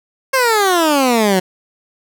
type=exponential sweep; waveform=15% pulse; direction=down; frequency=543 to 180.7 Hz; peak=-5 dBFS; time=0.33-1.4 s; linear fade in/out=10 ms; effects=none

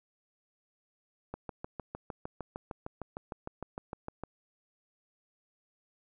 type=click train; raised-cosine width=1 ms; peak=-24 dBFS; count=20; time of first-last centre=1.34-4.236 s; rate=6.56 Hz; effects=none

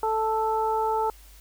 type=harmonic tone; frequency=440 Hz; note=A4; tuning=in tune; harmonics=1 / 2 / 3; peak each=-27 / -24 / -33 dBFS; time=0.03-1.1 s; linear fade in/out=2 ms; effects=added 50 Hz sine -48 dBFS peak until 1.4 s + white hiss -54 dBFS RMS until 1.4 s

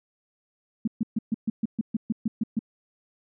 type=tone bursts; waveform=sine; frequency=221.6 Hz; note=A3; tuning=13 cents sharp; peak=-21 dBFS; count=12; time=0.85-2.592 s; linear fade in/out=5 ms; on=26 ms; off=130 ms; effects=none

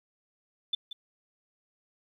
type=tone with echo; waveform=sine; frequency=3520 Hz; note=A7; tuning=in tune; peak=-25 dBFS; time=0.73-0.75 s; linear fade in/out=5 ms; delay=180 ms; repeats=1; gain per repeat=-12 dB; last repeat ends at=0.93 s; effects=11-bit

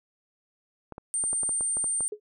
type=clicks; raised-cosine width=1 ms; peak=-25 dBFS; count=10; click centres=0.923 / 0.981 / 1.239 / 1.331 / 1.433 / 1.492 / 1.609 / 1.77 / 1.842 / 2.007 s
type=tone; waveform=sine; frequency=8870 Hz; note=C#9; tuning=in tune; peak=-25 dBFS; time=1.14-2.08 s; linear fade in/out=0 ms
type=tone with exponential decay; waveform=sine; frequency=420.6 Hz; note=G#4; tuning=22 cents sharp; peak=-28 dBFS; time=2.12-2.2 s; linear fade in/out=5 ms; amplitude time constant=17 ms
effects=none

